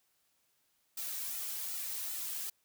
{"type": "noise with flanger", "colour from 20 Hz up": "blue", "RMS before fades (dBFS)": -39, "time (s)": [0.97, 2.5], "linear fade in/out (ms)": 5, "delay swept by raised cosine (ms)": [1.8, 2.9], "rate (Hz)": 2.6, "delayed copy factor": -0.7, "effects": ["white hiss -75 dBFS RMS until 2.64 s"]}